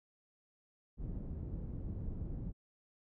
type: low-pass noise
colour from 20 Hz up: pink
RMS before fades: -41 dBFS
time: 0.97-2.53 s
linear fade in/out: 50 ms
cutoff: 210 Hz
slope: 12 dB/octave
effects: none